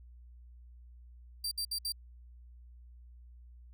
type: tone bursts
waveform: sawtooth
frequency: 4699 Hz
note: D8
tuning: in tune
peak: -30 dBFS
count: 4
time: 1.44-1.922 s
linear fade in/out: 5 ms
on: 74 ms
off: 62 ms
effects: added 60 Hz sine -51 dBFS peak until 3.73 s